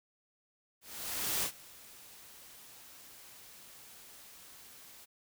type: noise with ADSR envelope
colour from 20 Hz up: white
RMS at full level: -32 dBFS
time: 0.81-5.06 s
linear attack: 620 ms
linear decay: 84 ms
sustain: -22 dB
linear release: 23 ms
effects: none